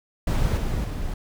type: noise with level steps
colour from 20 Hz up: brown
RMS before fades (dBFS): -21 / -25 / -29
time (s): 0.27-1.14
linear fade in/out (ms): 5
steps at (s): 0.57 / 0.84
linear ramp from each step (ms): 5
effects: none